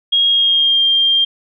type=tone with pitch glide; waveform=sine; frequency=3273 to 3195 Hz; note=G#7 to G7; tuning=-26 to +32 cents; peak=-10 dBFS; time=0.12-1.25 s; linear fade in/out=10 ms; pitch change=-42 cents; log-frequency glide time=0.27-0.83 s; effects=none